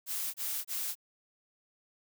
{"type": "noise bursts", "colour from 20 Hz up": "blue", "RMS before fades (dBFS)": -35, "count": 3, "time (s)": [0.06, 0.954], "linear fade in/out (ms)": 50, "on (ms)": 280, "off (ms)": 27, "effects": []}